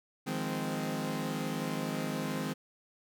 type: chord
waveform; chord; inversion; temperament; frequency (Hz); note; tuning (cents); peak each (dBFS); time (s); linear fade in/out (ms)
sawtooth; F minor seventh; third; equal with one note detuned; 155.56 / 174.61 / 207.7 / 259.2; Eb3 / F3 / Ab3 / C4; 0 / 0 / 0 / -16; -34 / -37 / -34 / -33; 0.26-2.54; 20
effects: none